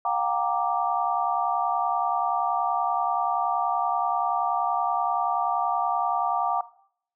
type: chord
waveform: sine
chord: G minor seventh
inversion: third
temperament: equal with one note detuned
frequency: 713.5 / 784 / 932.3 / 1174.7 Hz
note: F5 / G5 / Bb5 / D6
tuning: +37 / 0 / 0 / 0 cents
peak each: -28 dBFS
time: 0.05-6.61 s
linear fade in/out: 2 ms
effects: noise-tail reverb RT60 0.6 s tail -17 dB re dry